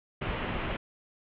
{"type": "low-pass noise", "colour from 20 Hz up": "pink", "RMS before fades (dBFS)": -33, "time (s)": [0.21, 0.77], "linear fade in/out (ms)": 10, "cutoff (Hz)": 3100, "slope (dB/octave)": 48, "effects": []}